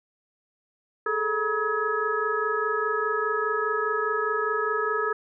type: tone cluster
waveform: sine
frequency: 417 / 441.9 / 961 / 1278 / 1677 Hz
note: G#4 / A4 / B5 / D#6 / G#6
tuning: +7 / +7 / -48 / +46 / +16 cents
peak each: -31 / -29 / -35 / -27 / -30 dBFS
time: 1.06-5.13 s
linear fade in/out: 5 ms
effects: none